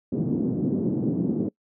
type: band-pass noise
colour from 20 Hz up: white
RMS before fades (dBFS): -25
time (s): 0.12-1.49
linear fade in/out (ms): 5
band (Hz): 150 to 300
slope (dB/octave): 24
effects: noise-tail reverb RT60 0.1 s tail -25 dB re dry